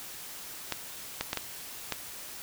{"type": "clicks", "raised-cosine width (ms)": 0.2, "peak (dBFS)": -12, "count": 5, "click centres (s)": [0.723, 1.21, 1.331, 1.373, 1.923], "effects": ["white hiss -43 dBFS RMS until 2.42 s"]}